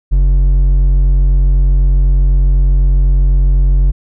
sine tone with hard clipping, 46 Hz, F#1, 9 cents flat, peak -8 dBFS, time 0.11-3.92 s, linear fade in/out 20 ms, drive 5 dB, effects none

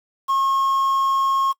triangle tone with quantisation, 1083 Hz, C#6, 41 cents flat, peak -15 dBFS, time 0.28-1.53 s, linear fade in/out 20 ms, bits 7, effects noise-tail reverb RT60 0.1 s tail -23 dB re dry

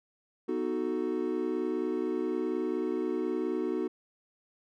triangle chord, B dominant seventh, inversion none, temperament equal, 246.9 / 311.1 / 370 / 440 Hz, B3 / D#4 / F#4 / A4, 0 / 0 / 0 / 0 cents, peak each -34 / -32 / -30 / -35 dBFS, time 0.48-3.88 s, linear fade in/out 10 ms, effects none

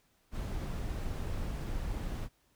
brown noise, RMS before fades -36 dBFS, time 0.31-2.29 s, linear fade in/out 50 ms, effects pink hiss -71 dBFS RMS until 2.55 s

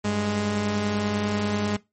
sawtooth tone pair together, 98.7 / 207.7 Hz, G2 / G#3, +12 / 0 cents, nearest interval octave + minor second, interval 1288 cents, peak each -26 / -20 dBFS, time 0.04-1.77 s, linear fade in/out 10 ms, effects noise-tail reverb RT60 0.2 s tail -19 dB re dry + MP3 32 kbps

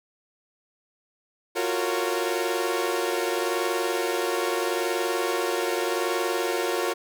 sawtooth chord, Gb major seventh, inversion third, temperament equal with one note detuned, 349.2 / 370 / 460.3 / 554.4 Hz, F4 / Gb4 / Bb4 / Db5, 0 / 0 / -22 / 0 cents, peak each -25 / -26 / -25 / -28 dBFS, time 1.55-6.94 s, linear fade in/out 20 ms, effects none

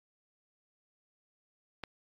click, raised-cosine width 0.3 ms, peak -22 dBFS, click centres 1.837 s, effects AAC 32 kbps

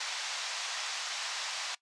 white band-pass noise, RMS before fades -37 dBFS, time 0-1.75 s, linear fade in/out 5 ms, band 710 to 6100 Hz, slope 24 dB/octave, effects noise-tail reverb RT60 0.1 s tail -19 dB re dry + resampled to 22050 Hz

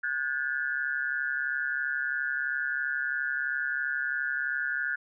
sine tone cluster, 1450 / 1593 / 1725 Hz, F#6 / G6 / A6, -35 / +27 / -35 cents, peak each -31 / -32 / -34 dBFS, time 0.03-4.96 s, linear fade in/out 10 ms, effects none

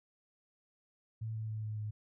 sine tone with pitch steps, 111.1 / 109.89 / 108.69 / 107.5 / 106.33 Hz, A2 / A2 / A2 / A2 / G#2, +17 / -2 / -21 / -40 / +41 cents, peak -36 dBFS, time 1.21-1.91 s, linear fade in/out 10 ms, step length 140 ms, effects none

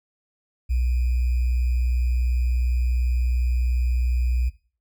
sine tone with sample-and-hold, 61.4 Hz, B1, 9 cents flat, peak -19 dBFS, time 0.69-4.5 s, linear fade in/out 20 ms, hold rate 2450 Hz, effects noise-tail reverb RT60 0.4 s tail -18 dB re dry

